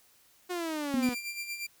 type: exponential sweep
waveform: sawtooth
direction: down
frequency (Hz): 365.3 to 240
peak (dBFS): -28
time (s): 0.49-1.15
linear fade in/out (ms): 20
type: tone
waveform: sine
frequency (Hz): 246.9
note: B3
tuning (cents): 0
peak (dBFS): -26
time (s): 0.94-1.09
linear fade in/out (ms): 0
type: tone with tremolo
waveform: sawtooth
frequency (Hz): 2372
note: D7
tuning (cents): +17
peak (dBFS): -30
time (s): 1.02-1.67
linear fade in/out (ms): 10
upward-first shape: sine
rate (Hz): 8.5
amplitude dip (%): 60
effects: white hiss -63 dBFS RMS until 1.8 s